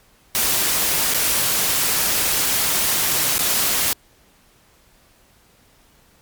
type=noise with dropouts; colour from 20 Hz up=white; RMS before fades=-19 dBFS; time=0.35-3.93 s; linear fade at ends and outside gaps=0 ms; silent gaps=1.138-1.145 / 3.381-3.392 s; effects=pink hiss -55 dBFS RMS until 6.21 s + MP3 96 kbps